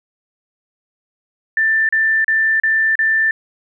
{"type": "tone bursts", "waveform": "sine", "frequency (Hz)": 1776, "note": "A6", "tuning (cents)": 16, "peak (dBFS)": -12, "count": 5, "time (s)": [1.57, 3.31], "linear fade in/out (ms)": 2, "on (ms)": 320, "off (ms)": 35, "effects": []}